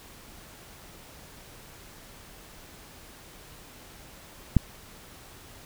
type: click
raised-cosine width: 5 ms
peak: -5 dBFS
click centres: 4.567 s
effects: pink hiss -49 dBFS RMS until 5.65 s